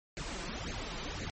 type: noise with flanger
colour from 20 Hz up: pink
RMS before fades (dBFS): -39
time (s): 0.17-1.3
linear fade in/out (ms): 0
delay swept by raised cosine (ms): 0.44 to 5.94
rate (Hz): 1.9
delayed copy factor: +0.9
effects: low-pass 8000 Hz 12 dB/octave + MP3 32 kbps